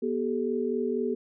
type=tone cluster; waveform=sine; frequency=242.1 / 389.2 / 433.4 Hz; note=B3 / G4 / A4; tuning=-34 / -12 / -26 cents; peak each=-30 dBFS; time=0.02-1.15 s; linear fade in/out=10 ms; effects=none